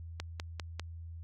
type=click train; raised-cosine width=0.2 ms; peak=-20 dBFS; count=4; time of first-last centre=0.2-0.796 s; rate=5.03 Hz; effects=added 83 Hz sine -42 dBFS peak until 1.23 s